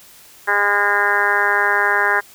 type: harmonic tone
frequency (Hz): 203.6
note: G#3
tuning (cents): -34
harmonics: 2 / 3 / 4 / 5 / 6 / 7 / 8 / 9 / 10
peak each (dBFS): -25 / -29 / -23 / -22 / -27 / -22 / -18 / -21 / -30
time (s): 0.47-2.21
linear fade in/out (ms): 20
effects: white hiss -45 dBFS RMS until 2.34 s